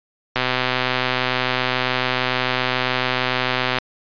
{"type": "click train", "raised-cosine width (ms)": 0.3, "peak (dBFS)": -3, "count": 436, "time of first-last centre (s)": [0.36, 3.785], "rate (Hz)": 127, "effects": ["resampled to 11025 Hz"]}